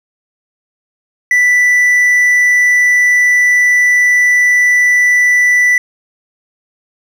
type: tone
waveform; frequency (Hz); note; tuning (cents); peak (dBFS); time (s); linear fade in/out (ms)
triangle; 1975.5; B6; 0; -5; 1.31-5.78; 2
effects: none